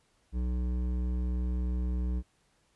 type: tone with hard clipping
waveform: sine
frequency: 61.5 Hz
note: B1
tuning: 7 cents flat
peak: -30 dBFS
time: 0.32-2.23 s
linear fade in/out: 50 ms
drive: 11 dB
effects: pink hiss -70 dBFS RMS until 2.75 s + resampled to 24000 Hz